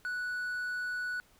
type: tone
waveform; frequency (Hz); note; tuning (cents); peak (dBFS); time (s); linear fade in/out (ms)
triangle; 1477; F#6; -3; -31; 0.05-1.2; 0
effects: pink hiss -64 dBFS RMS until 1.39 s